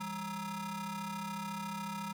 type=ring-modulated tone; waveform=30% pulse; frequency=370 Hz; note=F#4; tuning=in tune; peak=-32 dBFS; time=0-2.13 s; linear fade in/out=10 ms; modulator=572 Hz; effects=none